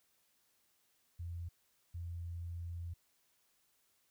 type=tone bursts at uneven times; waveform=sine; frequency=85.6 Hz; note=F2; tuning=34 cents flat; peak=-40 dBFS; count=2; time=1.19-1.49 / 1.94-2.94 s; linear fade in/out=10 ms; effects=white hiss -75 dBFS RMS until 4.1 s